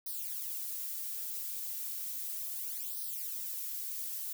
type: noise with flanger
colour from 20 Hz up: violet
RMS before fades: -39 dBFS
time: 0.06-4.33 s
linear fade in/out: 5 ms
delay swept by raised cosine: 0.2 to 5.1 ms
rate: 0.34 Hz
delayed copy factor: +1
effects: none